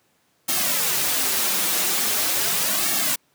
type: noise with flanger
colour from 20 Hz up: white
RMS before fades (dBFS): -22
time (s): 0.48-3.16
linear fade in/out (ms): 10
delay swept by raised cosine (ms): 2 to 7.5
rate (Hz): 0.41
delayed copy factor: -0.95
effects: pink hiss -64 dBFS RMS until 3.34 s + high-pass 150 Hz 12 dB/octave